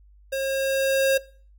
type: tone with level ramp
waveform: square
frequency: 539 Hz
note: C#5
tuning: 49 cents flat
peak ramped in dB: -25 to -17 dBFS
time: 0.32-1.18 s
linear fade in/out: 10 ms
effects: noise-tail reverb RT60 0.4 s tail -20 dB re dry + added 50 Hz sine -50 dBFS peak until 1.58 s